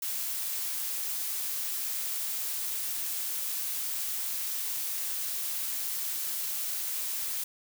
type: noise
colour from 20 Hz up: blue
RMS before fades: -33 dBFS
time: 0.02-7.44 s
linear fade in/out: 5 ms
effects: none

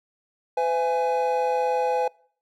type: tone cluster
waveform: triangle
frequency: 506 / 669 / 831 Hz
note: B4 / E5 / G#5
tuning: +42 / +25 / +1 cents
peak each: -22 / -29 / -22 dBFS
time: 0.57-2.08 s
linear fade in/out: 5 ms
effects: noise-tail reverb RT60 0.5 s tail -24 dB re dry

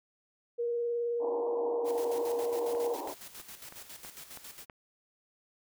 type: tone with vibrato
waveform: sine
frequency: 473.6 Hz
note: A#4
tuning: 27 cents sharp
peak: -29 dBFS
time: 0.58-2.95 s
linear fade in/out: 20 ms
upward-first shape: sine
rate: 19 Hz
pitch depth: 14 cents each way
type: band-pass noise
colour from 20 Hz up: white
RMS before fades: -39 dBFS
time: 1.19-3.15 s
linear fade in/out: 50 ms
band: 270 to 1000 Hz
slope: 96 dB/octave
type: noise with tremolo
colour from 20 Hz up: white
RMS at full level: -46 dBFS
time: 1.84-4.66 s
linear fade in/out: 50 ms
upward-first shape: square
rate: 7.3 Hz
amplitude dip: 60%
type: click train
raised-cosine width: 0.5 ms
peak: -32 dBFS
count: 7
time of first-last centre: 2.75-4.698 s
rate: 3.08 Hz
effects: none

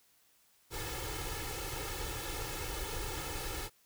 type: noise with comb filter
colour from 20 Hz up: pink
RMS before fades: -39 dBFS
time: 0.7-3.7 s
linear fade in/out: 50 ms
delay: 2.3 ms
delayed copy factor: +1
effects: white hiss -68 dBFS RMS until 3.85 s

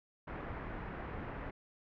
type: low-pass noise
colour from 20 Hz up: pink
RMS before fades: -43 dBFS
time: 0.27-1.51 s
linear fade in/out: 10 ms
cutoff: 2000 Hz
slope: 24 dB/octave
effects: none

